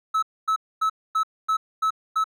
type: tone bursts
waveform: triangle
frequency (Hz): 1299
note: E6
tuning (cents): -26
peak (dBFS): -17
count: 7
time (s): 0.14-2.242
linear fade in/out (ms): 10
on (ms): 86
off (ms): 250
effects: none